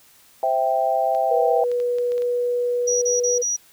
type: chord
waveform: sine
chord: C major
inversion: none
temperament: equal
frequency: 523.3 / 659.3 / 784 Hz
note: C5 / E5 / G5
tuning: 0 / 0 / 0 cents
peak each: -25 / -21 / -21 dBFS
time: 0.43-1.64 s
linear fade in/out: 2 ms
type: clicks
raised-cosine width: 0.2 ms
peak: -24 dBFS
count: 7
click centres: 1.149 / 1.716 / 1.801 / 1.985 / 2.12 / 2.18 / 2.221 s
type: tone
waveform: sine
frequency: 487.1 Hz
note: B4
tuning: 24 cents flat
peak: -19 dBFS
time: 1.3-3.43 s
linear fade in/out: 20 ms
type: tone bursts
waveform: sine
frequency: 5800 Hz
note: F#8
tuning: 35 cents flat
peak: -20 dBFS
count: 4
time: 2.87-3.566 s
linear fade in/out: 10 ms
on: 150 ms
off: 32 ms
effects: white hiss -53 dBFS RMS until 3.72 s